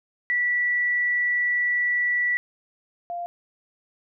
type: tone pair in turn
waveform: sine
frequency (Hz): 1955 / 696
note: B6 / F5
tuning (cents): -18 / -6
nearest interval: octave + tritone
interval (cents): 1788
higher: first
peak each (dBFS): -20 / -28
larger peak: first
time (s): 0.3-2.37 / 3.1-3.26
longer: first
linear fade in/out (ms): 0
effects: none